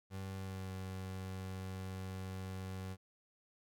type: tone with pitch glide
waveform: 30% pulse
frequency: 96 to 94.3 Hz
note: G2 to F#2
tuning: -36 to +33 cents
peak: -39 dBFS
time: 0.1-2.97 s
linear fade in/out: 50 ms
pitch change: -31 cents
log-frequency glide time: 0.35-0.7 s
effects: none